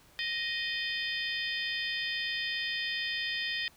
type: harmonic tone with a mistuned harmonic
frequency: 622.3 Hz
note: D#5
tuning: in tune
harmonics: 3 / 4 / 5 / 6 / 7 / 8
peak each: -35 / -38 / -38 / -39 / -45 / -41 dBFS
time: 0.19-3.68 s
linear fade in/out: 0 ms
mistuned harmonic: 6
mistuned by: -83 cents
effects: pink hiss -60 dBFS RMS until 3.76 s